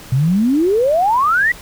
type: exponential sweep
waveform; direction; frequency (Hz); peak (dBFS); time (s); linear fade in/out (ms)
sine; up; 122.3 to 1995; -11; 0.12-1.52; 5
effects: pink hiss -37 dBFS RMS until 1.61 s

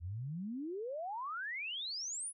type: exponential sweep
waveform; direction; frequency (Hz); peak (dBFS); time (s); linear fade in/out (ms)
sine; up; 79 to 10548; -38; 0-2.33; 50
effects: none

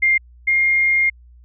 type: tone pair in turn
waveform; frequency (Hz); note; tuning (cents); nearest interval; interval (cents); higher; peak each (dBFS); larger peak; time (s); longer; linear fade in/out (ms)
sine; 2110 / 2125; C7 / C7; +14 / +26; unison; 12; second; -12 / -13; first; 0.02-0.18 / 0.47-1.1; second; 10
effects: added 60 Hz sine -43 dBFS peak until 1.44 s

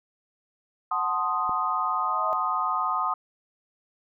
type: chord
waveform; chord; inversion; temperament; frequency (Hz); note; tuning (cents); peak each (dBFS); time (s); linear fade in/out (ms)
sine; F# diminished seventh; none; equal; 740 / 880 / 1046.5 / 1244.5; F#5 / A5 / C6 / Eb6; 0 / 0 / 0 / 0; -32 / -32 / -29 / -26; 0.91-3.14; 5
type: click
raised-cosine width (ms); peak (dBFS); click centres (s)
2; -26; 1.494
type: tone with exponential growth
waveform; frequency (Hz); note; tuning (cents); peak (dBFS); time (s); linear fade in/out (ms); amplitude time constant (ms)
sine; 640; D#5; +49; -26; 1.77-2.33; 0; 120
effects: none

